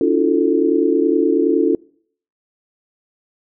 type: tone cluster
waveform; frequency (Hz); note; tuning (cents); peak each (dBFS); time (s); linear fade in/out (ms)
sine; 285.7 / 328.2 / 357.7 / 440.6; D4 / E4 / F4 / A4; -48 / -8 / +41 / +2; -18; 0.01-1.75; 2
effects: noise-tail reverb RT60 0.6 s tail -26 dB re dry